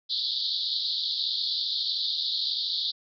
pink band-pass noise, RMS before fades -29 dBFS, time 0.09-2.92 s, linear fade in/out 20 ms, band 3500 to 4700 Hz, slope 96 dB/octave, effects none

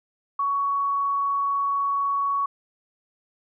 sine tone, 1119 Hz, C#6, 16 cents sharp, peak -21 dBFS, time 0.39-2.46 s, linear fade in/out 5 ms, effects none

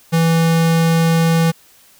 square tone, 164.81 Hz, E3, in tune, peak -12 dBFS, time 0.12-1.52 s, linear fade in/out 20 ms, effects white hiss -49 dBFS RMS until 1.99 s

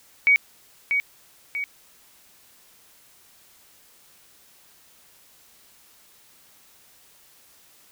sine tone with echo, 2253 Hz, C#7, 28 cents sharp, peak -13 dBFS, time 0.27-0.36 s, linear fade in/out 0 ms, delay 640 ms, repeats 2, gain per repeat -6 dB, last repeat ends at 1.64 s, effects white hiss -55 dBFS RMS until 7.91 s

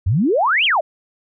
sine exponential two-way sweep, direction up then down, 81.6 to 3298 to 564 Hz, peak -13 dBFS, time 0.06-0.81 s, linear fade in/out 10 ms, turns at 0.65 s, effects none

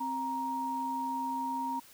sine tone pair together, 263.2 / 937.9 Hz, C4 / A#5, +10 / +10 cents, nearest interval octave + minor seventh, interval 2200 cents, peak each -38 / -32 dBFS, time 0-1.8 s, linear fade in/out 10 ms, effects white hiss -56 dBFS RMS until 1.93 s

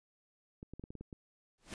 clicks, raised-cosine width 3 ms, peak -33 dBFS, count 8, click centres 0.629 / 0.736 / 0.796 / 0.839 / 0.905 / 0.953 / 1.01 / 1.128 s
pink noise with exponential growth, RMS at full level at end -41 dBFS, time 1.58-1.74 s, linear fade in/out 1 ms, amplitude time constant 33 ms
effects resampled to 22050 Hz

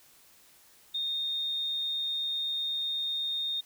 sine tone, 3676 Hz, A#7, 25 cents flat, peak -29 dBFS, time 0.94-3.61 s, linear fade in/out 10 ms, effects white hiss -59 dBFS RMS until 3.65 s

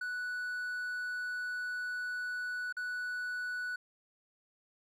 triangle tone with dropouts, 1480 Hz, F#6, in tune, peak -33 dBFS, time 0.01-3.76 s, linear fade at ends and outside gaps 5 ms, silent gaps 2.726-2.767 s, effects none

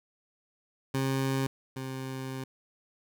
20% pulse tone pair in turn, 134.2 / 131.97 Hz, C3 / C3, +44 / +15 cents, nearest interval unison, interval 29 cents, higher first, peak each -22 / -30 dBFS, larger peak first, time 0.94-1.47 / 1.76-2.44 s, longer second, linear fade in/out 5 ms, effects none

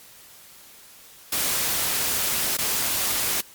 white noise with dropouts, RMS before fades -24 dBFS, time 1.32-3.41 s, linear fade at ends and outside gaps 5 ms, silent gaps 2.571-2.585 s, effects white hiss -48 dBFS RMS until 3.54 s + MP3 96 kbps

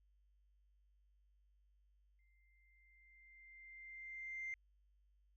sine tone with exponential growth, 2092 Hz, C7, 1 cent flat, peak -40 dBFS, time 2.19-4.54 s, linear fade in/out 1 ms, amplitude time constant 510 ms, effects tanh soft clip ceiling -38 dBFS + added 50 Hz sine -70 dBFS peak until 5.36 s

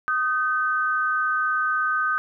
sine tone pair together, 1242 / 1534.3 Hz, D#6 / G6, -3 / -38 cents, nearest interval major third, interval 365 cents, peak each -23 dBFS, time 0.08-2.18 s, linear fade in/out 0 ms, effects none

